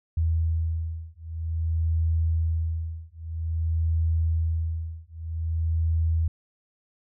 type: beating tone pair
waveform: sine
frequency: 81.2 / 81.71 Hz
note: E2 / E2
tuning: -26 / -15 cents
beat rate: 0.51 Hz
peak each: -26 dBFS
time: 0.17-6.28 s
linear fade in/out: 5 ms
effects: none